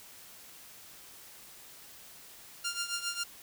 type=tone with tremolo; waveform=10% pulse; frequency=1396.9 Hz; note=F6; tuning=in tune; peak=-22 dBFS; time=2.64-3.24 s; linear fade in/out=10 ms; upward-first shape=triangle; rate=7.4 Hz; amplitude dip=80%; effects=white hiss -52 dBFS RMS until 3.42 s